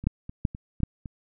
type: two click trains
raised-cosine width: 5 ms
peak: -24 / -10 dBFS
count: 5 / 3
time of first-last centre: 0.04-1.058 / 0.07-0.833 s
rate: 3.93 / 2.62 Hz
effects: none